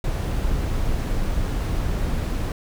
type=noise; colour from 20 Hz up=brown; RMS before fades=-23 dBFS; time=0.04-2.52 s; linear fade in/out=2 ms; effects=none